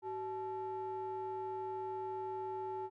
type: ring-modulated tone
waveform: triangle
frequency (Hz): 243.1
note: B3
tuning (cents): -27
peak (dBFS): -33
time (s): 0.02-2.9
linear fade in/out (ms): 50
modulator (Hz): 623
effects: none